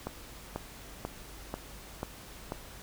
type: click train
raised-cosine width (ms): 1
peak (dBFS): -20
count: 6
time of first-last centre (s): 0.07-2.521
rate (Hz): 2.04
effects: added 50 Hz sine -52 dBFS peak until 2.82 s + pink hiss -49 dBFS RMS until 2.82 s